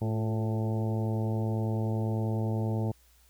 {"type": "harmonic tone with a mistuned harmonic", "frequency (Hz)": 110.2, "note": "A2", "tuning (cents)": 3, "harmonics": [1, 2, 3, 4, 5, 6, 7, 8], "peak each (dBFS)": [-28, -34, -38, -40, -42, -44, -45, -46], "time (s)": [0.01, 2.92], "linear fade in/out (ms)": 10, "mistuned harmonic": 3, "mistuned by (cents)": 43, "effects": ["added 60 Hz sine -61 dBFS peak until 3.29 s", "white hiss -64 dBFS RMS until 3.29 s"]}